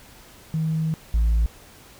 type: tone pair in turn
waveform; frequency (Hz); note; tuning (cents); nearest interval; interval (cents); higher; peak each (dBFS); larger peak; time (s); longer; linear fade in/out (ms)
sine; 159 / 56.21; D#3 / A1; +38 / +38; octave + tritone; 1800; first; -20 / -14; second; 0.54-0.94 / 1.14-1.46; first; 0
effects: tanh soft clip ceiling -15 dBFS + pink hiss -48 dBFS RMS until 1.99 s